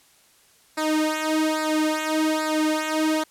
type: tone with flanger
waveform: sawtooth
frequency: 311.1 Hz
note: D#4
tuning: in tune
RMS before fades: -23 dBFS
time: 0.77-3.24 s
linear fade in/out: 10 ms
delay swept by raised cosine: 0.32 to 3.02 ms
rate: 1.2 Hz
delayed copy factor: -0.9
effects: white hiss -57 dBFS RMS until 3.3 s + low-pass 12000 Hz 12 dB/octave